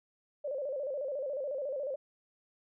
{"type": "tone with vibrato", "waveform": "sine", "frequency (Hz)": 554.4, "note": "C#5", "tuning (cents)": 0, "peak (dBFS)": -33, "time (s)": [0.44, 1.96], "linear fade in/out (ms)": 10, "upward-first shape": "square", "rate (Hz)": 14, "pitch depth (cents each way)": 99, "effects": []}